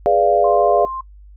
sine chord, G# diminished seventh, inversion none, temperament equal with one note detuned, 415.3 / 493.9 / 587.3 / 694.4 Hz, G#4 / B4 / D5 / F5, 0 / 0 / 0 / -10 cents, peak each -18 / -20 / -16 / -15 dBFS, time 0.06-0.85 s, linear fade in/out 0 ms
sine tone, 1052 Hz, C6, 9 cents sharp, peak -24 dBFS, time 0.44-1.01 s, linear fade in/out 5 ms
effects noise-tail reverb RT60 0.1 s tail -19 dB re dry + added 50 Hz sine -39 dBFS peak until 1.36 s

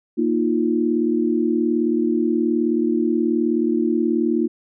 sine chord, Bb suspended fourth, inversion none, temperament just, 233.1 / 310.8 / 349.6 Hz, Bb3 / Eb4 / F4, 0 / -2 / +2 cents, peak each -21 dBFS, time 0.17-4.48 s, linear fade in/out 20 ms, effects none

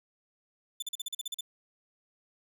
sawtooth tone bursts, 3520 Hz, A7, in tune, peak -30 dBFS, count 10, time 0.8-1.409 s, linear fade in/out 5 ms, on 24 ms, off 41 ms, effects none

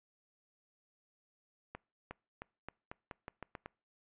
accelerating click train, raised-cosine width 0.5 ms, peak -28 dBFS, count 10, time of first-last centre 1.75-3.66 s, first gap 360 ms, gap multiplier 0.86, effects noise-tail reverb RT60 0.4 s tail -26 dB re dry + resampled to 8000 Hz

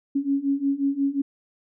sine beating tone pair, 274.6 / 280.2 Hz, C#4 / C#4, -16 / +19 cents, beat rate 5.6 Hz, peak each -25 / -23 dBFS, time 0.15-1.22 s, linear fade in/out 10 ms, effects none

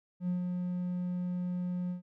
triangle tone with ADSR envelope, 179.1 Hz, F3, 44 cents sharp, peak -25 dBFS, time 0.2-2.02 s, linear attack 86 ms, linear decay 120 ms, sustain -4 dB, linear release 120 ms, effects tanh soft clip ceiling -23 dBFS

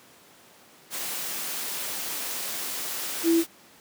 sine tone in noise, 332 Hz, E4, 12 cents sharp, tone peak -17 dBFS, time 3.23-3.44 s, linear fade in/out 50 ms, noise white, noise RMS -32 dBFS, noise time 0.9-3.47 s, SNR +12 dB, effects pink hiss -53 dBFS RMS until 3.8 s + high-pass 200 Hz 12 dB/octave

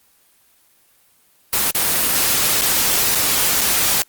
white noise with dropouts, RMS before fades -17 dBFS, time 1.53-4.02 s, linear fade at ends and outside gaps 0 ms, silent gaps 1.708-1.749 / 2.611-2.619 / 3.15-3.155 / 3.61-3.615 s, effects white hiss -56 dBFS RMS until 4.08 s + Opus 24 kbps

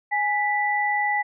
sine tone pair together, 830 / 1974 Hz, G#5 / B6, -1 / -1 cents, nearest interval octave + minor third, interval 1500 cents, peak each -23 dBFS, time 0.11-1.23 s, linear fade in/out 20 ms, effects none

